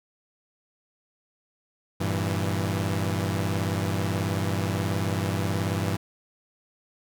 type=chord; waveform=sawtooth; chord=E diminished; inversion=first; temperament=equal with one note detuned; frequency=98 / 116.54 / 165.48 Hz; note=G2 / Bb2 / E3; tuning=0 / 0 / +7 cents; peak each=-23 / -28 / -26 dBFS; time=2-5.97 s; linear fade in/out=10 ms; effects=none